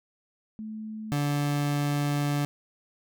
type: tone pair in turn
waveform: sine / 30% pulse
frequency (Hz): 217.1 / 144.9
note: A3 / D3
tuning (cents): -23 / -23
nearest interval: perfect fifth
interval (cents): 700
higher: first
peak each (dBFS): -34 / -22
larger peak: second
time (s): 0.59-1.12 / 1.12-2.45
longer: second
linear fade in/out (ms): 0
effects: none